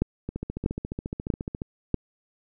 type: two click trains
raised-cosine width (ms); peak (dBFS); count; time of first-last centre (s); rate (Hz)
3; -9 / -18; 4 / 20; 0.02-1.943 / 0.29-1.619; 1.56 / 14.3
effects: none